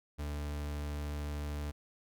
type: tone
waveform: 40% pulse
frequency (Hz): 73.42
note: D2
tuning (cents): 0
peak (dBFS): -35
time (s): 0.18-1.72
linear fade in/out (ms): 20
effects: none